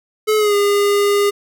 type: tone with pitch glide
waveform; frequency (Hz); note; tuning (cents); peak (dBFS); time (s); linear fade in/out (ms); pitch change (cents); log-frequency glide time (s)
square; 430 to 406.6; A4 to G#4; -40 to -37; -13; 0.27-1.31; 20; -97; 0.37-0.55
effects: none